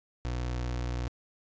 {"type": "tone", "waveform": "30% pulse", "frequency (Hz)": 61, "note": "B1", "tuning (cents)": -21, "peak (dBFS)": -28, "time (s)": [0.25, 1.08], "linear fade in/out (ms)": 0, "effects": ["resampled to 16000 Hz"]}